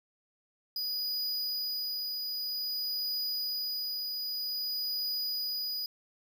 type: tone with tremolo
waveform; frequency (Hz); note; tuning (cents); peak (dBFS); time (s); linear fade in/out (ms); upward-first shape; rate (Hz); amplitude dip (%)
square; 4933; D#8; -16; -31; 0.76-5.86; 2; triangle; 0.52; 30
effects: none